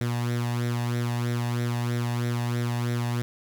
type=tone with flanger; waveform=sawtooth; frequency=120 Hz; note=B2; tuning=49 cents flat; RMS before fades=-27 dBFS; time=0.01-3.22 s; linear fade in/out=0 ms; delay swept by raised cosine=0.52 to 1.14 ms; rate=3.1 Hz; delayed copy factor=+0.6; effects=none